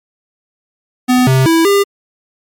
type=tone with pitch steps; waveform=square; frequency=251.2 / 131.6 / 328.5 / 400.6 Hz; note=B3 / C3 / E4 / G4; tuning=+30 / +10 / -6 / +38 cents; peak=-8 dBFS; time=1.08-1.84 s; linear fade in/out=20 ms; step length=190 ms; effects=MP3 96 kbps